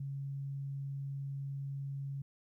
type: tone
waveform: sine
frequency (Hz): 138.4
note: C#3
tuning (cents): -2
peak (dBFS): -37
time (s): 0-2.22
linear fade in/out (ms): 5
effects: 13-bit